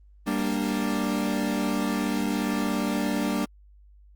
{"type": "chord", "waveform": "40% pulse", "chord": "G minor", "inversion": "none", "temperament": "equal", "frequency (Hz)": [196, 233.1, 293.7], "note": ["G3", "Bb3", "D4"], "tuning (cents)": [0, 0, 0], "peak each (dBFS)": -28, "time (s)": [0.26, 3.46], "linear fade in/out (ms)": 20, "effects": ["added 50 Hz sine -50 dBFS peak until 4.15 s", "Opus 32 kbps"]}